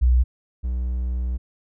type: tone pair in turn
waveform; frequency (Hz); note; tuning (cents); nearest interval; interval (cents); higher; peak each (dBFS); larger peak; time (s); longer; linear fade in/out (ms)
sine / triangle; 61.74 / 61.74; B1 / B1; 0 / 0; unison; 0; neither; -13 / -20; first; 0.01-0.24 / 0.63-1.38; second; 20
effects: none